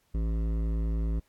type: tone with hard clipping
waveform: triangle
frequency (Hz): 55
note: A1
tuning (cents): 0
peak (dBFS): -28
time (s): 0.14-1.2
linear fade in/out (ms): 10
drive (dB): 17
effects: pink hiss -70 dBFS RMS until 1.28 s + AAC 64 kbps